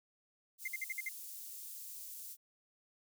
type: high-pass noise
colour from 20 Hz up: white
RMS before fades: -48 dBFS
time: 0.58-2.37 s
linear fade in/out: 50 ms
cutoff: 7100 Hz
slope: 12 dB/octave
type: tone bursts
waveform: triangle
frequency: 2093 Hz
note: C7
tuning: in tune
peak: -34 dBFS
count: 6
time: 0.65-1.089 s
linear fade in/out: 5 ms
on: 29 ms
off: 53 ms
effects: none